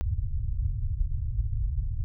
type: low-pass noise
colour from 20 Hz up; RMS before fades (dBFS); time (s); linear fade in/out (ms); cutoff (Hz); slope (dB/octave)
pink; -28; 0.01-2.04; 0; 120; 48
effects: none